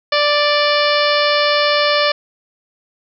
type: harmonic tone with a mistuned harmonic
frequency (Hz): 587.3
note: D5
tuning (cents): 0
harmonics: 1 / 2 / 3 / 4 / 5 / 6 / 7 / 8 / 9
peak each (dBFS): -16 / -19 / -21 / -22 / -23 / -24 / -24 / -25 / -26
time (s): 0.12-2.12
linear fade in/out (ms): 5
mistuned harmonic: 7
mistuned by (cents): +47
effects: none